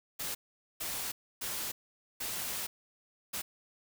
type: noise bursts at uneven times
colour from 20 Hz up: white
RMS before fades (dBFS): -37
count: 5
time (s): 0.19-0.35 / 0.8-1.12 / 1.41-1.72 / 2.2-2.67 / 3.33-3.42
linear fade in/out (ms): 10
effects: none